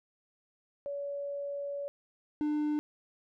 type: tone pair in turn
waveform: sine / triangle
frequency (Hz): 567 / 299.5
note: C#5 / D4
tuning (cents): +39 / +34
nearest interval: major seventh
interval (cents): 1105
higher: first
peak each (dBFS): -34 / -26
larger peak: second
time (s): 0.86-1.88 / 2.41-2.79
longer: first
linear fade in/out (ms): 0
effects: none